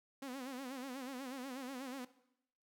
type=tone with vibrato; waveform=sawtooth; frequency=261.6 Hz; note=C4; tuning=in tune; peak=-39 dBFS; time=0.22-2.05 s; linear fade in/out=5 ms; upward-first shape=sine; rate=8.2 Hz; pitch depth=110 cents each way; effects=noise-tail reverb RT60 0.8 s tail -17 dB re dry